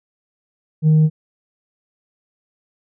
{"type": "tone with tanh clipping", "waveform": "sine", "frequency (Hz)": 155.56, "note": "D#3", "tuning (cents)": 0, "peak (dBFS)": -10, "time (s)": [0.82, 1.1], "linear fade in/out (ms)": 50, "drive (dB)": 1, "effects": []}